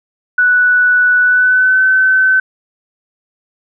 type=tone with pitch glide; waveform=sine; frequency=1480 to 1525.1 Hz; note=F#6 to G6; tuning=0 to -48 cents; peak=-7 dBFS; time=0.38-2.4 s; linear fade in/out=5 ms; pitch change=+52 cents; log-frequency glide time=1.21-1.83 s; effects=none